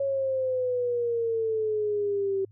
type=exponential sweep; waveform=sine; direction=down; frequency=554.4 to 384.6 Hz; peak=-24 dBFS; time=0-2.45 s; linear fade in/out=5 ms; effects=added 105 Hz sine -51 dBFS peak until 2.51 s